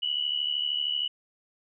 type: tone pair together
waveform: sine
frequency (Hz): 2922 / 2995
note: F#7 / F#7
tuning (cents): -22 / +20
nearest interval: unison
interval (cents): 42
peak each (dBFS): -28 / -30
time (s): 0.02-1.08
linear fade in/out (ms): 10
effects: none